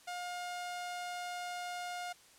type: tone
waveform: sawtooth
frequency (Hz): 712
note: F5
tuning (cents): +33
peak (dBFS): -35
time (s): 0.07-2.13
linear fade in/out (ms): 10
effects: white hiss -61 dBFS RMS until 2.38 s + low-pass 10000 Hz 12 dB/octave